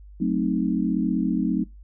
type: chord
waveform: sine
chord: F# diminished seventh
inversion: none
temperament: equal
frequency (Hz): 185 / 220 / 261.6 / 311.1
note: F#3 / A3 / C4 / Eb4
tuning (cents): 0 / 0 / 0 / 0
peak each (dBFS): -25 / -26 / -26 / -27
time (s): 0.2-1.64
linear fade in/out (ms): 10
effects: noise-tail reverb RT60 0.2 s tail -24 dB re dry + added 50 Hz sine -42 dBFS peak until 1.83 s